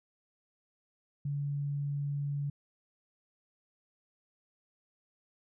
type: tone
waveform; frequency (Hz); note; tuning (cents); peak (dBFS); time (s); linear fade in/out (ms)
sine; 142.9; D3; -47; -31; 1.25-2.5; 5
effects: none